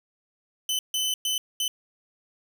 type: tone bursts at uneven times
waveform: sawtooth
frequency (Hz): 3033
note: F#7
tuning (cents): +42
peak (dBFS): -21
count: 4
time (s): 0.69-0.79 / 0.94-1.14 / 1.25-1.38 / 1.6-1.68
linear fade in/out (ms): 2
effects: none